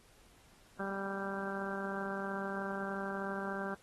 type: harmonic tone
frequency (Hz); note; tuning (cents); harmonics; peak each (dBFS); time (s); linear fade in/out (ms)
196; G3; 0; 1 / 2 / 3 / 4 / 5 / 6 / 7 / 8; -41 / -43 / -45 / -47 / -48 / -49 / -47 / -44; 0.79-3.75; 10
effects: pink hiss -64 dBFS RMS until 3.82 s + AAC 32 kbps